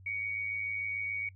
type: tone with amplitude modulation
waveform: sine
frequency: 2246 Hz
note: C#7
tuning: 22 cents sharp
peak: -30 dBFS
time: 0.06-1.29 s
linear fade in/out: 5 ms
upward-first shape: sine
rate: 107 Hz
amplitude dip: 55%
effects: noise-tail reverb RT60 0.1 s tail -22 dB re dry + added 94 Hz sine -51 dBFS peak until 1.35 s